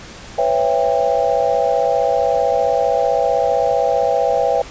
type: chord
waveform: sine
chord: C# half-diminished seventh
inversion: third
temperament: just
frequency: 498.9 / 554.4 / 665.2 / 798.3 Hz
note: B4 / C#5 / E5 / G5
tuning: +17 / 0 / +16 / +31 cents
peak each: -19 dBFS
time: 0.38-4.62 s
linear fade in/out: 5 ms
effects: pink hiss -36 dBFS RMS until 4.7 s + resampled to 16000 Hz